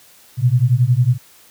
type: beating tone pair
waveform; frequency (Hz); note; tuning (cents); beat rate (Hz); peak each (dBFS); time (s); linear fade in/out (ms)
sine; 118.3 / 129.3; A#2 / C3; +26 / -20; 11; -14; 0.37-1.18; 50
effects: white hiss -48 dBFS RMS until 1.5 s + high-pass 60 Hz 12 dB/octave